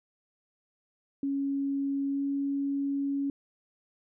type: tone with pitch glide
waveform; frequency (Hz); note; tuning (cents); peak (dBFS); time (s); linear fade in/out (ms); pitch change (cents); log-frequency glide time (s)
sine; 277.2 to 279; C#4 to C#4; 0 to +11; -27; 1.23-3.3; 2; +11; 2.09-2.22
effects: none

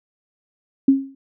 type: tone with exponential decay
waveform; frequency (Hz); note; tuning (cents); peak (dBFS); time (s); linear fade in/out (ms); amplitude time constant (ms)
sine; 271.1; C#4; -38; -7; 0.88-1.15; 5; 58
effects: none

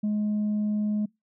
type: tone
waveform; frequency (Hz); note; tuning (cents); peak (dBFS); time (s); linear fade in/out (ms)
sine; 210.2; G#3; +21; -21; 0.03-1.06; 10
effects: noise-tail reverb RT60 0.2 s tail -26 dB re dry + tanh soft clip ceiling -22 dBFS

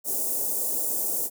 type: band-stop noise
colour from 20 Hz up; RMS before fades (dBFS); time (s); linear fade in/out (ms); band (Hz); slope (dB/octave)
white; -27; 0.04-1.3; 50; 660 to 7500; 24
effects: high-pass 300 Hz 12 dB/octave

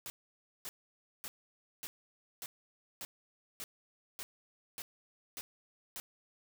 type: noise bursts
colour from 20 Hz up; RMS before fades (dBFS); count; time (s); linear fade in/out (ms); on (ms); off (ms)
white; -43; 11; 0.06-6; 0; 40; 550
effects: none

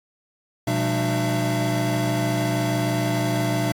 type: tone cluster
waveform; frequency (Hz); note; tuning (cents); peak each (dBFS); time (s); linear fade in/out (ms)
square; 122.4 / 175.6 / 201.9 / 302.4 / 673; B2 / F3 / G#3 / D#4 / E5; -15 / +10 / -49 / -49 / +36; -25 / -31 / -32 / -27 / -28; 0.67-3.72; 5
effects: AAC 64 kbps

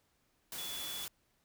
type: tone in noise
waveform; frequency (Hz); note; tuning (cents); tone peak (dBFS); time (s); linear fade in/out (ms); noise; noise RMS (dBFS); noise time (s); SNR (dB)
sine; 3428; A7; -46; -42; 0.58-1.05; 2; white; -43; 0.52-1.08; -2
effects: pink hiss -75 dBFS RMS until 1.44 s

